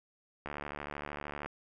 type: click train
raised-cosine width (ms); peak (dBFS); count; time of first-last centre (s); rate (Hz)
0.5; -24; 74; 0.46-1.46; 73
effects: none